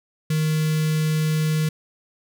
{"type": "tone with notch filter", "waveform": "square", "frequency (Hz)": 155.6, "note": "D#3", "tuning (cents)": 0, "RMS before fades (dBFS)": -21, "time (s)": [0.3, 1.69], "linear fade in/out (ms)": 5, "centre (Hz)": 780, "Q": 0.56, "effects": []}